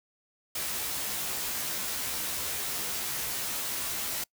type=noise with comb filter; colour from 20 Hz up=white; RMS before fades=-33 dBFS; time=0.55-4.24 s; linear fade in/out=5 ms; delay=15 ms; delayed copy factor=+0.8; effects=noise-tail reverb RT60 0.1 s tail -25 dB re dry